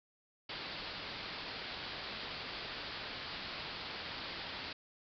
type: low-pass noise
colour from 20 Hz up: white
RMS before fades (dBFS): -44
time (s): 0.49-4.73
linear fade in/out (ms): 5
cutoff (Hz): 4900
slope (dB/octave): 96
effects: none